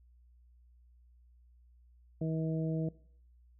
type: harmonic tone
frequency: 160 Hz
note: D#3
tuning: 49 cents sharp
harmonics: 1 / 2 / 3 / 4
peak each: -32 / -38 / -42 / -44 dBFS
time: 2.21-2.89 s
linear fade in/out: 5 ms
effects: noise-tail reverb RT60 0.6 s tail -20 dB re dry + added 60 Hz sine -59 dBFS peak until 3.59 s